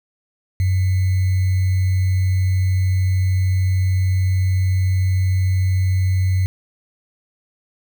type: tone with sample-and-hold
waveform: sine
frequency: 93.3 Hz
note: F#2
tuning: 15 cents sharp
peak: -14 dBFS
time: 0.6-6.46 s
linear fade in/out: 0 ms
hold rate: 2100 Hz
effects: none